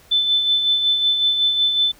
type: tone with tremolo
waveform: sine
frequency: 3520 Hz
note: A7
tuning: in tune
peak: -13 dBFS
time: 0.11-1.92 s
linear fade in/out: 10 ms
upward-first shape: sine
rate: 5.4 Hz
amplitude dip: 45%
effects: pink hiss -50 dBFS RMS until 1.99 s